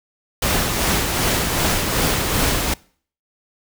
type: noise with tremolo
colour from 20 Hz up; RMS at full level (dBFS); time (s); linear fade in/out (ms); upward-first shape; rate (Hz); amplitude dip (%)
pink; -18; 0.42-2.74; 5; sine; 2.6; 35
effects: noise-tail reverb RT60 0.5 s tail -24 dB re dry